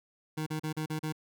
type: tone bursts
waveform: 25% pulse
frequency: 155.5 Hz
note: D#3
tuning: 1 cent flat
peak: -28 dBFS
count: 6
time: 0.37-1.125 s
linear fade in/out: 10 ms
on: 95 ms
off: 37 ms
effects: none